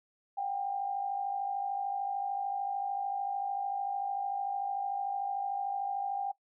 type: tone pair together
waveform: sine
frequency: 741.6 / 795 Hz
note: F#5 / G5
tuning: +4 / +24 cents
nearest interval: minor second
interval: 120 cents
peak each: -38 / -32 dBFS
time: 0.37-6.32 s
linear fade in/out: 10 ms
effects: noise-tail reverb RT60 0.1 s tail -20 dB re dry